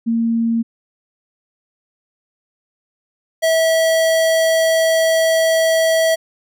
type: tone pair in turn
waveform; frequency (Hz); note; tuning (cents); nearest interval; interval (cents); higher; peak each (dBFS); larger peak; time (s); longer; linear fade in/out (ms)
sine / square; 229.7 / 649.7; A#3 / E5; -25 / -25; octave + tritone; 1800; second; -14 / -13; second; 0.06-0.63 / 3.42-6.16; second; 20
effects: none